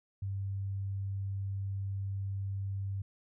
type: tone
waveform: sine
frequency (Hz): 98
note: G2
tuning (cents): 0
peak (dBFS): -33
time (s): 0.22-3.02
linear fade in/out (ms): 5
effects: none